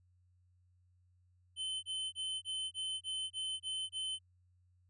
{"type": "tone bursts", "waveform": "square", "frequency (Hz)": 3061, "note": "G7", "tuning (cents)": -42, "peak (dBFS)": -37, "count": 9, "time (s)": [1.56, 4.19], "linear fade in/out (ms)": 50, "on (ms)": 270, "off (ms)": 25, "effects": ["added 90 Hz sine -67 dBFS peak until 4.89 s", "resampled to 24000 Hz"]}